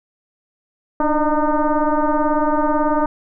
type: tone with frequency modulation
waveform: sine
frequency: 311.1 Hz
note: D#4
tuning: in tune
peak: -14 dBFS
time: 1-3.06 s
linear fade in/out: 2 ms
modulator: 302 Hz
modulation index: 2.9
effects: none